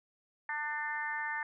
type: harmonic tone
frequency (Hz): 298.6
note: D4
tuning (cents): +29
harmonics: 3 / 4 / 5 / 6 / 7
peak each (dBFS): -39 / -46 / -43 / -36 / -44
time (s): 0.49-1.43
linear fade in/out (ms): 2
effects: none